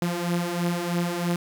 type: beating tone pair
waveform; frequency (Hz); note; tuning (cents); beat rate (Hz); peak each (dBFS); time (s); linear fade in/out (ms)
sawtooth; 171.6 / 174.7; F3 / F3; -30 / +1; 3.1; -25 / -22; 0.02-1.36; 2
effects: 8-bit